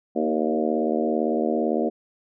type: harmonic tone with a mistuned harmonic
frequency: 77.78 Hz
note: D#2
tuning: in tune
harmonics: 3 / 4 / 5 / 6 / 7 / 8 / 9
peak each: -26 / -27 / -28 / -29 / -29 / -30 / -31 dBFS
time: 0.15-1.9 s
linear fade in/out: 20 ms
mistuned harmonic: 5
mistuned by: -17 cents
effects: none